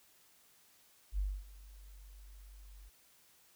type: tone with ADSR envelope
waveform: sine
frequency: 48.72 Hz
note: G1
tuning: 10 cents flat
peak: -30 dBFS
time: 1.12-2.9 s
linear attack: 64 ms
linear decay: 250 ms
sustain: -21 dB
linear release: 22 ms
effects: white hiss -66 dBFS RMS until 3.55 s